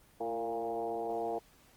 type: tone with frequency modulation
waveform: sine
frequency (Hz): 577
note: D5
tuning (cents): -31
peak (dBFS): -32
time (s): 0.2-1.39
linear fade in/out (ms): 10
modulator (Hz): 118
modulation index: 2
effects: pink hiss -63 dBFS RMS until 1.76 s + Opus 24 kbps